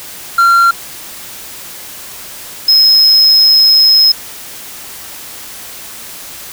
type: tone pair in turn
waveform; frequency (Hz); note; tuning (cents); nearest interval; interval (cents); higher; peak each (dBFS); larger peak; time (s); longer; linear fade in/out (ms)
triangle; 1376 / 5137; F6 / E8; -26 / -46; octave + major seventh; 2280; second; -3; neither; 0.38-0.71 / 2.68-4.12; second; 5
effects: white hiss -29 dBFS RMS until 6.52 s